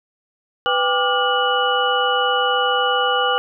sine tone cluster, 497.8 / 797 / 1179 / 1422 / 2945 Hz, B4 / G5 / D6 / F6 / F#7, +14 / +28 / +6 / +31 / -9 cents, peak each -22 dBFS, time 0.66-3.38 s, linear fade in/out 0 ms, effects none

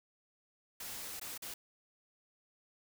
white noise with dropouts, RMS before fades -44 dBFS, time 0.8-1.54 s, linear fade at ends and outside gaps 5 ms, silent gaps 1.198-1.213 / 1.378-1.421 s, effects none

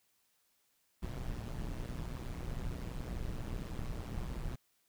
brown noise with amplitude modulation, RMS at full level -36 dBFS, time 1.02-4.56 s, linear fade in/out 10 ms, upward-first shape sine, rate 122 Hz, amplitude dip 80%, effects white hiss -75 dBFS RMS until 4.88 s

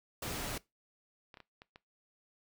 pink noise, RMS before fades -39 dBFS, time 0.22-0.58 s, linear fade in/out 5 ms
clicks, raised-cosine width 0.3 ms, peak -35 dBFS, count 5, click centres 1.342 / 1.372 / 1.403 / 1.619 / 1.759 s
effects noise-tail reverb RT60 0.2 s tail -21 dB re dry

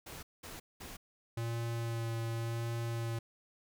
pink noise bursts, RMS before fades -47 dBFS, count 3, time 0.06-0.97 s, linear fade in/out 10 ms, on 170 ms, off 200 ms
square tone with vibrato, 115.6 Hz, A#2, 14 cents flat, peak -35 dBFS, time 1.37-3.19 s, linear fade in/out 5 ms, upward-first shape sine, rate 0.9 Hz, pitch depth 14 cents each way
effects none

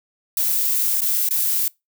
violet noise with dropouts, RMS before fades -20 dBFS, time 0.37-1.68 s, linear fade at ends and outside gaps 2 ms, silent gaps 1.007-1.017 / 1.289-1.308 s, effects noise-tail reverb RT60 0.2 s tail -24 dB re dry

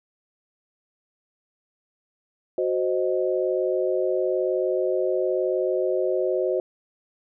sine chord, C diminished, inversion second, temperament equal, 370 / 523.3 / 622.3 Hz, Gb4 / C5 / Eb5, 0 / 0 / 0 cents, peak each -24 / -25 / -27 dBFS, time 2.58-6.6 s, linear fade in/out 2 ms, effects none

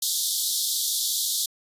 pink high-pass noise, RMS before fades -25 dBFS, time 0.02-1.46 s, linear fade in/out 5 ms, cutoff 3400 Hz, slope 96 dB/octave, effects resampled to 32000 Hz

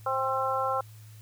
harmonic tone with a mistuned harmonic, 264.1 Hz, C4, 16 cents sharp, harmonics 2 / 3 / 4 / 5, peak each -31 / -31 / -31 / -31 dBFS, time 0.06-0.81 s, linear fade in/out 5 ms, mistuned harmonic 5, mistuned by +24 cents, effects added 108 Hz sine -46 dBFS peak until 1.21 s + white hiss -58 dBFS RMS until 1.21 s

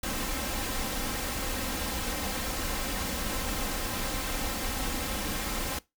pink noise with comb filter, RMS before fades -32 dBFS, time 0.03-5.79 s, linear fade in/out 5 ms, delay 3.8 ms, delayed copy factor +0.55, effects noise-tail reverb RT60 0.2 s tail -20 dB re dry

